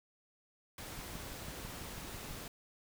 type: noise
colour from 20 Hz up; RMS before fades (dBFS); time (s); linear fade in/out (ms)
pink; -46; 0.78-2.48; 2
type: click train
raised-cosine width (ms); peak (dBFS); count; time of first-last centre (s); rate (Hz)
5; -35; 9; 0.99-2.31; 6.06
effects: none